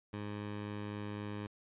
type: tone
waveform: 15% pulse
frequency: 103.83 Hz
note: G#2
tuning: in tune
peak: -33 dBFS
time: 0.13-1.47 s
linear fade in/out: 5 ms
effects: resampled to 8000 Hz